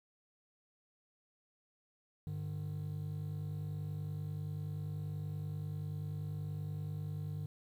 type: tone pair together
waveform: triangle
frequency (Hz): 101.1 / 151.48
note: G#2 / D#3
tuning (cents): -46 / -46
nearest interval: perfect fifth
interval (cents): 700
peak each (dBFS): -39 / -37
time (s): 2.27-7.46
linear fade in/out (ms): 0
effects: tanh soft clip ceiling -30 dBFS + 11-bit